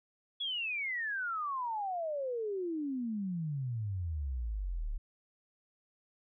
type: exponential sweep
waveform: sine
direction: down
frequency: 3413 to 33.69 Hz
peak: -33 dBFS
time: 0.4-4.98 s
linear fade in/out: 10 ms
effects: none